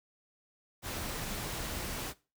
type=noise; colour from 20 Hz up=pink; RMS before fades=-38 dBFS; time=0.82-2.14 s; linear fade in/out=50 ms; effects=noise-tail reverb RT60 0.3 s tail -19 dB re dry